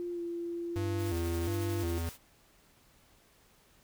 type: tone with pitch glide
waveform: sine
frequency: 349.2 to 342.2 Hz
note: F4 to F4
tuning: 0 to -35 cents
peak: -34 dBFS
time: 0-1.98 s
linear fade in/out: 0 ms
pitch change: -35 cents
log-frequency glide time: 0.13-0.21 s
type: tone with vibrato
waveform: square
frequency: 90.7 Hz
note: F#2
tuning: 34 cents flat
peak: -33 dBFS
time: 0.76-2.09 s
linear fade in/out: 0 ms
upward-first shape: square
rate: 1.4 Hz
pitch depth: 140 cents each way
type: noise with tremolo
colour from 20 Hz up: white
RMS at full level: -46 dBFS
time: 0.97-2.18 s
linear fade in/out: 50 ms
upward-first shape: triangle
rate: 11 Hz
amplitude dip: 45%
effects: pink hiss -64 dBFS RMS until 3.83 s